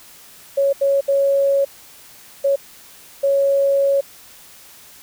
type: tone bursts at uneven times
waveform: sine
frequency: 554.4 Hz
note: C#5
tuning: in tune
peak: -13 dBFS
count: 5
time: 0.57-0.73 / 0.81-1.01 / 1.08-1.65 / 2.44-2.56 / 3.23-4.01 s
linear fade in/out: 10 ms
effects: white hiss -44 dBFS RMS until 5.02 s